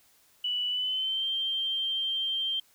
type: tone with pitch glide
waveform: sine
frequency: 2960 to 3154 Hz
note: F#7 to G7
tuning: 0 to +10 cents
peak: -27 dBFS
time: 0.44-2.6 s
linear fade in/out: 5 ms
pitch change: +110 cents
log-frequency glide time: 0.69-1.27 s
effects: white hiss -63 dBFS RMS until 2.74 s